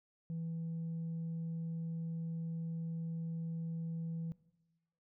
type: tone with tanh clipping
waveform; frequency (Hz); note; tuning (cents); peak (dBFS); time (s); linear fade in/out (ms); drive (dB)
sine; 164.81; E3; 0; -38; 0.3-4.32; 0; 1
effects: noise-tail reverb RT60 1.0 s tail -19 dB re dry